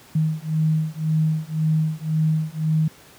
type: beating tone pair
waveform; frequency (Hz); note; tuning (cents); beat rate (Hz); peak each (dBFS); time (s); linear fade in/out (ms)
sine; 156.1 / 158; D#3 / D#3; +6 / +27; 1.9; -21; 0.15-2.88; 5
effects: pink hiss -48 dBFS RMS until 3.18 s + high-pass 100 Hz 12 dB/octave